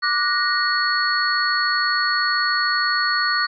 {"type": "tone cluster", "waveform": "sine", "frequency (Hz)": [1172, 1463, 1871, 4381], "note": ["D6", "F#6", "A#6", "C#8"], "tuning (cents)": [-4, -20, 6, -21], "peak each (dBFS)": -23, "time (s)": [0.02, 3.47], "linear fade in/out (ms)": 20, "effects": []}